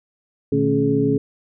sine tone cluster, 119.7 / 152.8 / 219.8 / 275.7 / 423.4 Hz, A#2 / D#3 / A3 / C#4 / G#4, +46 / -31 / -2 / -9 / +33 cents, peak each -25 / -24 / -26 / -19 / -20 dBFS, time 0.52-1.18 s, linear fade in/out 5 ms, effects none

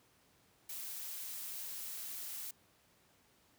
blue noise, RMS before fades -44 dBFS, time 0.69-2.51 s, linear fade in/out 5 ms, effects pink hiss -69 dBFS RMS until 3.58 s + high-pass 80 Hz 12 dB/octave

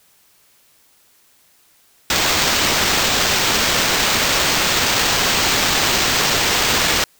white noise with sample-and-hold, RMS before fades -17 dBFS, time 2.1-7.04 s, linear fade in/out 2 ms, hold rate 11025 Hz, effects white hiss -55 dBFS RMS until 7.19 s

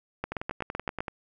two click trains, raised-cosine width 0.5 ms, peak -15 / -18 dBFS, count 7 / 9, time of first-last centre 0.24-1.005 / 0.32-1.082 s, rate 7.84 / 10.5 Hz, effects none

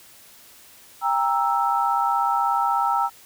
sine chord, E diminished, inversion first, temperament equal with one note detuned, 795.9 / 932.3 / 1318.5 Hz, G5 / Bb5 / E6, +26 / 0 / 0 cents, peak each -23 dBFS, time 1.01-3.1 s, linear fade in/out 50 ms, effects white hiss -49 dBFS RMS until 3.25 s

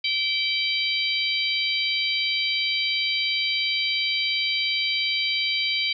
harmonic tone with a mistuned harmonic, 780 Hz, G5, 9 cents flat, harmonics 3 / 4 / 5 / 6, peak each -26 / -27 / -28 / -29 dBFS, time 0.04-5.93 s, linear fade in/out 5 ms, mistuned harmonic 3, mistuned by -17 cents, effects none

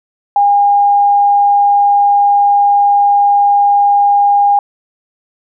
sine tone, 811 Hz, G#5, 41 cents flat, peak -6 dBFS, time 0.36-4.59 s, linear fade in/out 2 ms, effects none

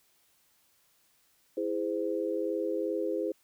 sine chord, E augmented, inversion none, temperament just, 329.6 / 412 / 515 Hz, E4 / G#4 / B#4, 0 / -14 / -28 cents, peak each -33 dBFS, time 1.57-3.32 s, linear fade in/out 5 ms, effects white hiss -68 dBFS RMS until 3.43 s

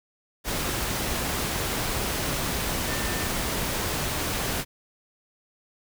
sine tone in noise, 1792 Hz, A6, 31 cents sharp, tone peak -36 dBFS, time 2.86-3.31 s, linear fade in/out 50 ms, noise pink, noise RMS -28 dBFS, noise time 0.44-4.65 s, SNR -11 dB, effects none

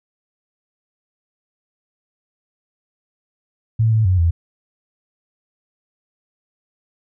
sine tone with pitch steps, 112 / 110.2 / 92.4 / 84.1 Hz, A2 / A2 / F#2 / E2, +31 / +3 / -2 / +35 cents, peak -12 dBFS, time 3.79-4.31 s, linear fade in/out 10 ms, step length 130 ms, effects none

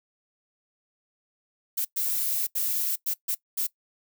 violet noise bursts at uneven times, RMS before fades -27 dBFS, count 6, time 1.77-1.85 / 1.96-2.47 / 2.55-2.96 / 3.06-3.14 / 3.28-3.35 / 3.57-3.67 s, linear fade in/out 10 ms, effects noise-tail reverb RT60 0.1 s tail -20 dB re dry

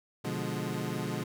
25% pulse chord, B diminished seventh, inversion none, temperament equal, 123.47 / 146.83 / 174.61 / 207.7 Hz, B2 / D3 / F3 / Ab3, 0 / 0 / 0 / 0 cents, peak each -34 dBFS, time 0.24-1.24 s, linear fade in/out 10 ms, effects none

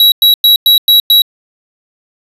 square tone bursts, 3884 Hz, B7, 30 cents flat, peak -4 dBFS, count 6, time 0-1.22 s, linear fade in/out 2 ms, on 120 ms, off 100 ms, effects resampled to 32000 Hz

